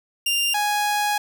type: tone pair in turn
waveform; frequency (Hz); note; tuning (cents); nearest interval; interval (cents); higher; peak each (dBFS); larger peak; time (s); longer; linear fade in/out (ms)
sawtooth; 2793 / 830.4; F7 / G#5; -1 / 0; octave + major sixth; 2099; first; -16; neither; 0.26-0.54 / 0.54-1.18; second; 5
effects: none